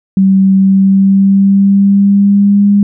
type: tone with pitch glide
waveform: sine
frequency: 192.4 to 202.5 Hz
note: G3 to G#3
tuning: -32 to -43 cents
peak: -4 dBFS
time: 0.17-2.83 s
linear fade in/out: 2 ms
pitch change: +89 cents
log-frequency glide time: 0.59-2.69 s
effects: none

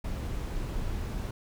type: noise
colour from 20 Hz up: brown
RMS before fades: -33 dBFS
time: 0.04-1.31 s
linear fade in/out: 5 ms
effects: none

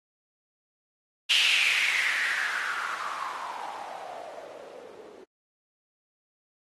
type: noise with low-pass filter sweep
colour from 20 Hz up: violet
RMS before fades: -30 dBFS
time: 1.29-5.25 s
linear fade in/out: 20 ms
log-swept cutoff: 3000 to 390 Hz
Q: 6.2
effects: AAC 32 kbps

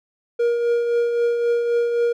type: tone with tremolo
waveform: triangle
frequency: 472.9 Hz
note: A#4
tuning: 25 cents sharp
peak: -13 dBFS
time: 0.39-2.13 s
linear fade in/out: 10 ms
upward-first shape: triangle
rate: 3.8 Hz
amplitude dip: 45%
effects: none

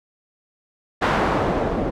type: noise with low-pass filter sweep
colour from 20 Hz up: white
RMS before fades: -21 dBFS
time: 1.01-1.91 s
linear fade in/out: 20 ms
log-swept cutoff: 1300 to 450 Hz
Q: 0.86
effects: none

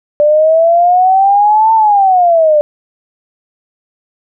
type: exponential two-way sweep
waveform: sine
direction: up then down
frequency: 587.3 to 900 to 587.3 Hz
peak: -5 dBFS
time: 0.2-2.61 s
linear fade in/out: 0 ms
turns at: 1.74 s
effects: none

